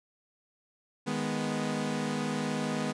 sawtooth chord, G# minor, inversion second, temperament equal, 155.56 / 207.7 / 246.9 Hz, D#3 / G#3 / B3, 0 / 0 / 0 cents, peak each -32 / -30 / -29 dBFS, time 1.06-2.93 s, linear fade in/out 20 ms, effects resampled to 22050 Hz

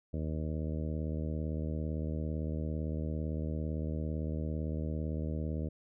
harmonic tone, 77.78 Hz, D#2, in tune, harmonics 1 / 2 / 3 / 4 / 5 / 6 / 7 / 8, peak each -35 / -38 / -41 / -44 / -50 / -47 / -48 / -51 dBFS, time 0.13-5.69 s, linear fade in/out 10 ms, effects none

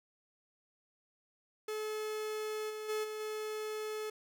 45% pulse tone with level steps, 430 Hz, A4, 40 cents flat, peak -36 / -40 / -33 / -39 / -37 dBFS, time 1.68-4.1 s, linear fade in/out 5 ms, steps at 2.69 / 2.88 / 3.03 / 3.19 s, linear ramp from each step 20 ms, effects none

